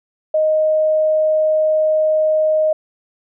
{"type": "tone", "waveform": "sine", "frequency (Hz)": 622.3, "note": "D#5", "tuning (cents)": 0, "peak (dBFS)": -12, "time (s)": [0.34, 2.73], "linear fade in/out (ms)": 5, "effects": []}